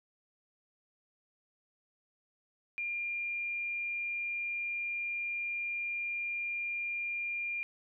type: tone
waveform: sine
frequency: 2400 Hz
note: D7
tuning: 37 cents sharp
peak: -33 dBFS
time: 2.78-7.63 s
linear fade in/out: 0 ms
effects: none